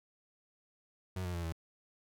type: tone with pitch steps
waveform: 35% pulse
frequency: 92.5 / 88.83 / 85.31 / 81.93 Hz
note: F#2 / F2 / F2 / E2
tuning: 0 / +30 / -40 / -10 cents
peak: -34 dBFS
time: 1.16-1.524 s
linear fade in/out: 5 ms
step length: 91 ms
effects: none